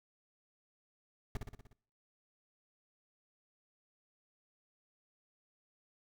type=noise with echo; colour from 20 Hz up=brown; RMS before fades=-36 dBFS; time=1.35-1.37 s; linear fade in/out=2 ms; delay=60 ms; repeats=6; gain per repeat=-4 dB; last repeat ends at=1.73 s; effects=noise-tail reverb RT60 0.5 s tail -21 dB re dry